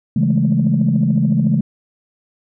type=chord; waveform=sine; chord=A major seventh; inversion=first; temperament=just; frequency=137.5 / 165 / 206.2 / 220 Hz; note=C#3 / E3 / G#3 / A3; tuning=-14 / +2 / -12 / 0 cents; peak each=-17 dBFS; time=0.16-1.61 s; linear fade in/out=5 ms; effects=tanh soft clip ceiling -5 dBFS

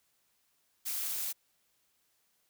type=noise with amplitude modulation; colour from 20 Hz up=blue; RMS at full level=-32 dBFS; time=0.85-1.33 s; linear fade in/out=20 ms; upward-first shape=sine; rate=276 Hz; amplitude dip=75%; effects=white hiss -74 dBFS RMS until 2.49 s

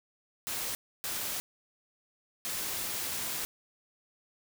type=noise bursts at uneven times; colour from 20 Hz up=white; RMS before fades=-35 dBFS; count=3; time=0.47-0.75 / 1.04-1.4 / 2.45-3.45 s; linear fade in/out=0 ms; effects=none

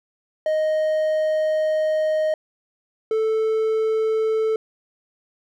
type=tone pair in turn; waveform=triangle; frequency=622.3 / 440 Hz; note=D#5 / A4; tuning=0 / 0 cents; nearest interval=tritone; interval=600 cents; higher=first; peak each=-16 dBFS; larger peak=neither; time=0.46-2.34 / 3.11-4.56 s; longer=first; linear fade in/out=2 ms; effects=none

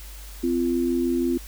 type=tone pair together; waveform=sine; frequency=257.2 / 343.3 Hz; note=C4 / F4; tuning=-30 / -30 cents; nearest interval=perfect fourth; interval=500 cents; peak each=-23 dBFS; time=0.43-1.38 s; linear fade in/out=10 ms; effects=added 50 Hz sine -38 dBFS peak until 1.47 s + white hiss -45 dBFS RMS until 1.47 s

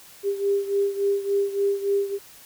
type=beating tone pair; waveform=sine; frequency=398.4 / 401.9 Hz; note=G4 / G4; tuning=+28 / +43 cents; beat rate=3.5 Hz; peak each=-22 / -26 dBFS; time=0.23-2.19 s; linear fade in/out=50 ms; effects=white hiss -48 dBFS RMS until 2.45 s

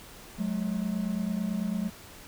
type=tone pair together; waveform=triangle; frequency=185 / 214 Hz; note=F#3 / A3; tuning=0 / -48 cents; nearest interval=minor third; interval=252 cents; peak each=-29 / -28 dBFS; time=0.38-1.9 s; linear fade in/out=20 ms; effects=pink hiss -48 dBFS RMS until 2.27 s

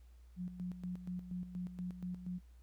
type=tone with tremolo; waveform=sine; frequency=180.1 Hz; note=F#3; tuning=46 cents flat; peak=-38 dBFS; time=0.36-2.41 s; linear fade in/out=50 ms; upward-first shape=square; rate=4.2 Hz; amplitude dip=65%; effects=added 60 Hz sine -56 dBFS peak until 2.62 s + pink hiss -75 dBFS RMS until 2.62 s

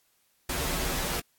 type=noise with comb filter; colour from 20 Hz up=pink; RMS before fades=-30 dBFS; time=0.49-1.2 s; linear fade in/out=5 ms; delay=9.6 ms; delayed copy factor=-0.85; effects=white hiss -69 dBFS RMS until 1.38 s + AAC 64 kbps

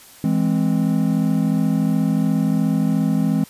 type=chord; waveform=triangle; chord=E augmented; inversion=none; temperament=equal; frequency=164.81 / 207.7 / 261.6 Hz; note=E3 / G#3 / B#3; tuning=0 / 0 / 0 cents; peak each=-18 / -18 / -19 dBFS; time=0.24-3.44 s; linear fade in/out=2 ms; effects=white hiss -45 dBFS RMS until 3.49 s + resampled to 32000 Hz

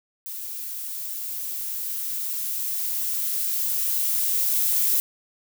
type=noise with level ramp; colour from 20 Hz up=violet; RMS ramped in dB=-34 to -21 dBFS; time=0.26-5 s; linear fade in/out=0 ms; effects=none

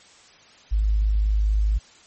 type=tone; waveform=sine; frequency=52.2 Hz; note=G#1; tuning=10 cents sharp; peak=-17 dBFS; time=0.71-1.79 s; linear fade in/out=20 ms; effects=white hiss -51 dBFS RMS until 2.06 s + MP3 32 kbps

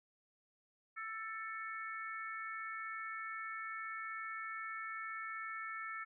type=harmonic tone; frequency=442.4 Hz; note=A4; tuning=9 cents sharp; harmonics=3 / 4 / 5; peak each=-44 / -46 / -48 dBFS; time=0.96-6.05 s; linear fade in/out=20 ms; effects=none

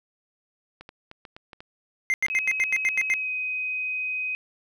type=clicks; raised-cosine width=0.3 ms; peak=-26 dBFS; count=10; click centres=0.81 / 0.891 / 1.114 / 1.252 / 1.365 / 1.532 / 1.605 / 2.252 / 2.284 / 2.598 s
type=tone bursts; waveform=triangle; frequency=2093 Hz; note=C7; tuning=in tune; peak=-18 dBFS; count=9; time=2.1-3.139 s; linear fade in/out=0 ms; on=39 ms; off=86 ms
type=tone with pitch glide; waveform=sine; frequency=2548 to 2513 Hz; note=D#7 to D#7; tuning=+41 to +17 cents; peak=-26 dBFS; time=2.3-4.35 s; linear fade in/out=0 ms; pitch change=-24 cents; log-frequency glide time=3.16-3.29 s
effects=none

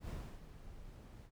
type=noise with ADSR envelope; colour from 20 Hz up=brown; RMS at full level=-42 dBFS; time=0-1.31 s; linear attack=79 ms; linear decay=320 ms; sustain=-11 dB; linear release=69 ms; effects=none

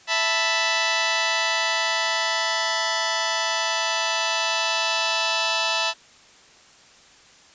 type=chord; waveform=10% pulse; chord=E suspended fourth; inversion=none; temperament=just; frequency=659.3 / 879 / 988.9 Hz; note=E5 / A5 / B5; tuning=0 / -2 / +2 cents; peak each=-17 dBFS; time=0.07-5.94 s; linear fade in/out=50 ms; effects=white hiss -51 dBFS RMS until 7.54 s + resampled to 16000 Hz

